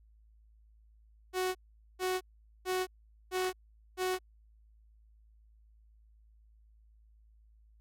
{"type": "tone bursts", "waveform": "sawtooth", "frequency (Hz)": 370, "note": "F#4", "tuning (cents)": 0, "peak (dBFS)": -26, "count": 5, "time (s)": [1.33, 4.19], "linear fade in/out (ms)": 50, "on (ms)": 220, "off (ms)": 440, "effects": ["added 54 Hz sine -59 dBFS peak until 7.8 s", "AAC 64 kbps"]}